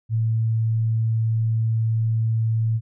sine tone, 112.3 Hz, A2, 36 cents sharp, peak -18 dBFS, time 0.09-2.81 s, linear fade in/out 50 ms, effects none

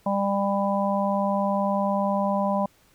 harmonic tone, 198.9 Hz, G3, 25 cents sharp, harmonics 1 / 3 / 4 / 5, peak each -25 / -26 / -29 / -28 dBFS, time 0.06-2.66 s, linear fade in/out 5 ms, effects pink hiss -60 dBFS RMS until 2.94 s

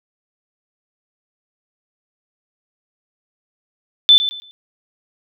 sine tone with echo, 3520 Hz, A7, in tune, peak -5 dBFS, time 4.09-4.18 s, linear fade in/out 0 ms, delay 110 ms, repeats 3, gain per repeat -12 dB, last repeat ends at 4.51 s, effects none

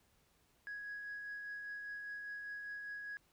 sine tone with tremolo, 1664 Hz, G#6, 3 cents sharp, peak -40 dBFS, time 0.67-3.17 s, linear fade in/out 0 ms, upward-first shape triangle, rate 5 Hz, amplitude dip 35%, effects tanh soft clip ceiling -39 dBFS + pink hiss -73 dBFS RMS until 3.32 s

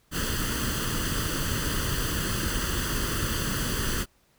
pink noise with comb filter, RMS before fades -28 dBFS, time 0.11-4.06 s, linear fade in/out 50 ms, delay 0.65 ms, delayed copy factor +0.75, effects pink hiss -65 dBFS RMS until 4.38 s

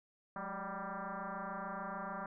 sine tone with frequency modulation, 209.4 Hz, G#3, 15 cents sharp, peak -39 dBFS, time 0.36-2.26 s, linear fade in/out 2 ms, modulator 196 Hz, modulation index 6.8, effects none

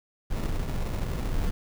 brown noise with sample-and-hold, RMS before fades -28 dBFS, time 0.3-1.51 s, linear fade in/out 10 ms, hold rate 1575 Hz, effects none

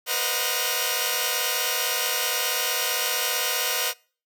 5% pulse tone cluster, 479.6 / 515 / 619 / 732 / 2837 Hz, A#4 / C5 / D#5 / F#5 / F7, +49 / -28 / -9 / -19 / +27 cents, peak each -19 dBFS, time 0.06-3.94 s, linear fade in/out 50 ms, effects noise-tail reverb RT60 0.4 s tail -24 dB re dry

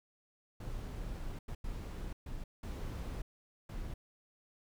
brown noise bursts at uneven times, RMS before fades -41 dBFS, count 6, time 0.6-1.39 / 1.48-1.55 / 1.64-2.13 / 2.26-2.44 / 2.63-3.22 / 3.69-3.94 s, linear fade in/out 5 ms, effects none

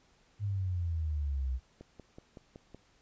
sine exponential sweep, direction down, 104.6 to 61.74 Hz, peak -30 dBFS, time 0.39-1.6 s, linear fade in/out 50 ms
click train, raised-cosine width 2 ms, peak -34 dBFS, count 6, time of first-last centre 1.81-2.746 s, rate 5.34 Hz
effects pink hiss -67 dBFS RMS until 3.01 s + resampled to 16000 Hz

